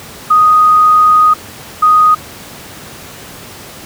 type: tone bursts at uneven times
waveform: sine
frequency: 1244.5 Hz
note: D#6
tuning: in tune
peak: -4 dBFS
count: 2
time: 0.3-1.34 / 1.82-2.15 s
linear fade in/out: 10 ms
effects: pink hiss -31 dBFS RMS until 3.85 s + high-pass 80 Hz 12 dB/octave